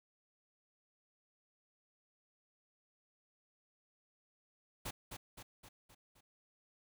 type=noise with echo; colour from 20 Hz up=pink; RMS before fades=-42 dBFS; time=4.85-4.91 s; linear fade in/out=10 ms; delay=260 ms; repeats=5; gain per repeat=-5 dB; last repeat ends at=6.21 s; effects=none